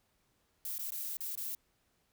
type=noise with dropouts; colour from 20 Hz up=violet; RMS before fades=-39 dBFS; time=0.65-1.55 s; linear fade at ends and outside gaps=2 ms; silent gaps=0.782-0.792 / 0.906-0.92 / 1.17-1.206 / 1.354-1.375 s; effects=pink hiss -75 dBFS RMS until 2.12 s